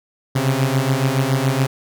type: beating tone pair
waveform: sawtooth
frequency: 129.8 / 136.9 Hz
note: C3 / C#3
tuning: -13 / -21 cents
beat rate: 7.1 Hz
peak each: -15 dBFS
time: 0.35-1.67 s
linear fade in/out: 10 ms
effects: none